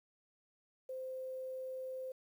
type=tone; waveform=sine; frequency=519 Hz; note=C5; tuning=14 cents flat; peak=-40 dBFS; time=0.89-2.12 s; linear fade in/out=5 ms; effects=11-bit